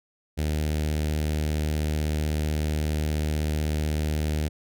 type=tone with notch filter; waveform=sawtooth; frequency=76.3 Hz; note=D#2; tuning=33 cents flat; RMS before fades=-26 dBFS; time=0.37-4.49 s; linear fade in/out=20 ms; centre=1100 Hz; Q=0.96; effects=none